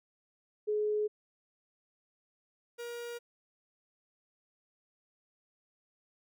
sine / 45% pulse tone pair in turn, 422.5 / 475.1 Hz, G#4 / A#4, +30 / +33 cents, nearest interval major second, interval 203 cents, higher second, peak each -28 / -39 dBFS, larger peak first, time 0.67-1.08 / 2.78-3.19 s, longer neither, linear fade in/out 20 ms, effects none

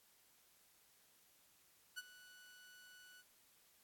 sawtooth tone with ADSR envelope, 1480 Hz, F#6, in tune, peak -39 dBFS, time 1.96-3.23 s, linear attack 23 ms, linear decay 32 ms, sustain -17 dB, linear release 32 ms, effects white hiss -71 dBFS RMS until 3.83 s + AAC 64 kbps

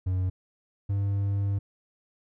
triangle tone pair in turn, 92.5 / 99.68 Hz, F#2 / G2, 0 / +29 cents, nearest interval minor second, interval 129 cents, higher second, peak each -22 / -22 dBFS, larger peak neither, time 0.06-0.3 / 0.89-1.59 s, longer second, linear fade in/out 10 ms, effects none

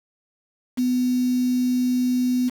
sine tone with quantisation, 250 Hz, B3, 21 cents sharp, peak -18 dBFS, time 0.77-2.5 s, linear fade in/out 20 ms, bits 6, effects none

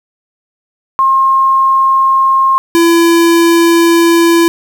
sine / square tone pair in turn, 1069 / 336.7 Hz, C6 / E4, +37 / +37 cents, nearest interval octave + minor sixth, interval 2000 cents, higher first, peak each -6 dBFS, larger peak neither, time 0.99-2.58 / 2.75-4.48 s, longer second, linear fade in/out 0 ms, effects 7-bit

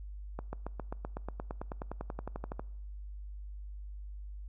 accelerating click train, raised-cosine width 1 ms, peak -24 dBFS, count 22, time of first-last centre 0.39-2.595 s, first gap 140 ms, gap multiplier 0.97, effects noise-tail reverb RT60 0.8 s tail -23 dB re dry + added 50 Hz sine -41 dBFS peak until 4.48 s

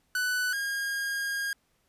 45% pulse tone pair in turn, 1492 / 1624.2 Hz, F#6 / G#6, +14 / -39 cents, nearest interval minor second, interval 147 cents, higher second, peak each -26 / -29 dBFS, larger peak first, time 0.15-0.53 / 0.53-1.53 s, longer second, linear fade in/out 2 ms, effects pink hiss -71 dBFS RMS until 1.88 s + resampled to 32000 Hz

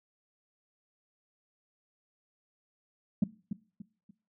sine tone with echo, 202.3 Hz, G#3, 45 cents flat, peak -19 dBFS, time 3.22-3.24 s, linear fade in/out 5 ms, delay 290 ms, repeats 3, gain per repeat -10 dB, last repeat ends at 4.11 s, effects noise-tail reverb RT60 0.4 s tail -20 dB re dry + tanh soft clip ceiling -18 dBFS

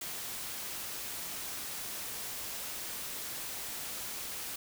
white noise, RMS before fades -40 dBFS, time 0.01-4.56 s, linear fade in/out 5 ms, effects none

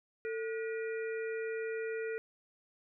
harmonic tone with a mistuned harmonic, 481.5 Hz, B4, 44 cents flat, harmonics 1 / 3 / 4 / 5, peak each -35 / -45 / -47 / -49 dBFS, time 0.25-2.18 s, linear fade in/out 0 ms, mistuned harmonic 1, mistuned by -130 cents, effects none

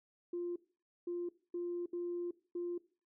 sine tone bursts at uneven times, 349.2 Hz, F4, in tune, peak -35 dBFS, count 5, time 0.33-0.56 / 1.07-1.29 / 1.54-1.86 / 1.93-2.31 / 2.55-2.78 s, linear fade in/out 5 ms, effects noise-tail reverb RT60 0.4 s tail -20 dB re dry + tanh soft clip ceiling -31 dBFS

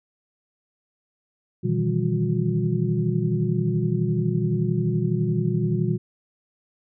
sine tone cluster, 121.1 / 153.8 / 165.5 / 195.6 / 360.5 Hz, B2 / D#3 / E3 / G3 / F#4, -34 / -20 / +7 / -4 / -45 cents, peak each -25 / -26 / -26 / -27 / -29 dBFS, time 1.63-5.98 s, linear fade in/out 20 ms, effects none

